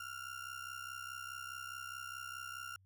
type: ring-modulated tone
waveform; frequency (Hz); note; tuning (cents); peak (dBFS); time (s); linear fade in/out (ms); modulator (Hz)
35% pulse; 1396.9; F6; 0; -39; 0-2.76; 0; 32.4
effects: added 95 Hz sine -64 dBFS peak until 2.85 s